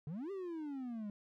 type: exponential two-way sweep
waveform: triangle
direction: up then down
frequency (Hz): 137.8 to 404.1 to 201.2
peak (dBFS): -38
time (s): 0.07-1.1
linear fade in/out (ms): 2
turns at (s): 0.31
effects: none